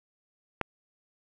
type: click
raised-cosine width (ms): 0.5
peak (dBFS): -12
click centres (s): 0.613
effects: none